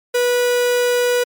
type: tone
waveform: 45% pulse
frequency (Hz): 489.2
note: B4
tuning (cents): -16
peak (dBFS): -14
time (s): 0.14-1.24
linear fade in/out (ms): 10
effects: MP3 96 kbps